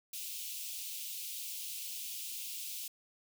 white high-pass noise, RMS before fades -42 dBFS, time 0.13-2.88 s, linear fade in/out 5 ms, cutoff 2500 Hz, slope 48 dB/octave, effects none

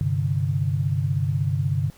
sine chord, G suspended fourth, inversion none, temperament just, 98 / 130.67 / 147 Hz, G2 / C3 / D3, 0 / -2 / +2 cents, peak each -25 / -25 / -24 dBFS, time 0.01-1.9 s, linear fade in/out 0 ms, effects pink hiss -53 dBFS RMS until 1.97 s

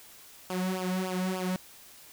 sawtooth tone with flanger, 185 Hz, F#3, in tune, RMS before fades -31 dBFS, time 0.5-1.56 s, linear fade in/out 0 ms, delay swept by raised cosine 0.49 to 2.59 ms, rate 3.4 Hz, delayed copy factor -0.9, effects white hiss -52 dBFS RMS until 2.12 s

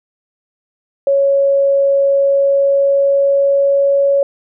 sine tone with pitch glide, 554.4 to 557.9 Hz, C#5 to C#5, 0 to +11 cents, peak -9 dBFS, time 1.07-4.23 s, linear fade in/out 2 ms, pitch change +11 cents, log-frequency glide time 2.03-4.02 s, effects none

